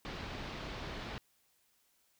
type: low-pass noise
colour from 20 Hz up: pink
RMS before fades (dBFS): -43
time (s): 0.05-1.18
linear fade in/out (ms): 0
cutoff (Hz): 4500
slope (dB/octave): 24
effects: white hiss -73 dBFS RMS until 2.19 s